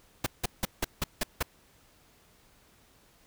pink noise bursts, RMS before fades -28 dBFS, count 7, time 0.24-1.428 s, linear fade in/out 5 ms, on 24 ms, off 170 ms, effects pink hiss -62 dBFS RMS until 3.26 s

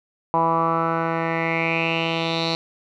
10% pulse tone with low-pass filter sweep, 164.81 Hz, E3, in tune, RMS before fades -22 dBFS, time 0.34-2.55 s, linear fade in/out 0 ms, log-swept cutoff 960 to 4200 Hz, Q 6, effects none

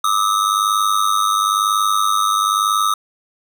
square ring-modulated tone, 1238 Hz, D#6, 9 cents flat, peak -12 dBFS, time 0.04-2.94 s, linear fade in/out 5 ms, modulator 50.5 Hz, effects none

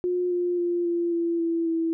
sine tone with pitch steps, 358.3 / 353.2 / 348.1 / 343.1 / 338.2 / 333.3 / 328.6 Hz, F4 / F4 / F4 / F4 / E4 / E4 / E4, +44 / +20 / -6 / -31 / +44 / +19 / -5 cents, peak -22 dBFS, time 0.04-1.93 s, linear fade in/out 0 ms, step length 270 ms, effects none

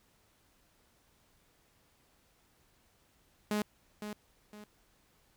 sawtooth tone with echo, 209.7 Hz, G#3, 17 cents sharp, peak -26 dBFS, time 3.51-3.62 s, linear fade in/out 2 ms, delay 510 ms, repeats 2, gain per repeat -9 dB, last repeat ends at 4.64 s, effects pink hiss -69 dBFS RMS until 5.36 s

